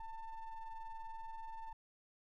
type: ring-modulated tone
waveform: triangle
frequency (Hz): 442.6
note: A4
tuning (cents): +10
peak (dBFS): -39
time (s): 0-1.73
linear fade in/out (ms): 5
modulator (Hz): 453
effects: none